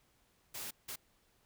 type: noise bursts at uneven times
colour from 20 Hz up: white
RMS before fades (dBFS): -43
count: 2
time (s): 0.54-0.71 / 0.88-0.96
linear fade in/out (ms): 10
effects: pink hiss -72 dBFS RMS until 1.45 s